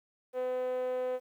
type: tone with band-pass filter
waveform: 5% pulse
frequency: 253.3 Hz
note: B3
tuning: 44 cents sharp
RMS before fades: -33 dBFS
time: 0.33-1.2 s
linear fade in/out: 50 ms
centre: 520 Hz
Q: 6.9
effects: 11-bit